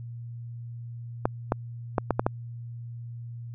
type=clicks; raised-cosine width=1 ms; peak=-8 dBFS; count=6; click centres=1.255 / 1.521 / 1.982 / 2.107 / 2.195 / 2.265 s; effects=added 118 Hz sine -36 dBFS peak until 3.54 s